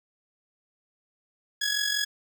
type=tone with amplitude modulation; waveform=15% pulse; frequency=1675 Hz; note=G#6; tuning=14 cents sharp; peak=-16 dBFS; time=1.61-2.05 s; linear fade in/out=10 ms; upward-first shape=sine; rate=45.2 Hz; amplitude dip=60%; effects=none